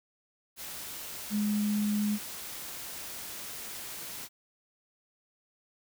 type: tone in noise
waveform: sine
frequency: 208.7 Hz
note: G#3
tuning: 9 cents sharp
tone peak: -26 dBFS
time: 1.3-2.19 s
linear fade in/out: 50 ms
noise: white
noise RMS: -41 dBFS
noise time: 0.56-4.29 s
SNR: +12 dB
effects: none